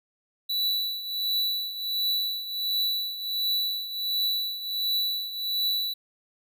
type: tone with tremolo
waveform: square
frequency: 3951 Hz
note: B7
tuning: in tune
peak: -23 dBFS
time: 0.49-5.94 s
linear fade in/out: 10 ms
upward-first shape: triangle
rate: 1.4 Hz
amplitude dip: 75%
effects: none